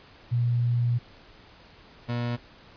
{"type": "tone pair in turn", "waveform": ["sine", "30% pulse"], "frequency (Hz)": [120, 120], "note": ["B2", "B2"], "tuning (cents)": [-49, -49], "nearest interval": "unison", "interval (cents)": 0, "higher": "neither", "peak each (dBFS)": [-21, -24], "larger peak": "first", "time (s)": [[0.31, 0.99], [2.08, 2.37]], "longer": "first", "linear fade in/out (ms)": 20, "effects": ["pink hiss -52 dBFS RMS until 2.76 s", "resampled to 11025 Hz"]}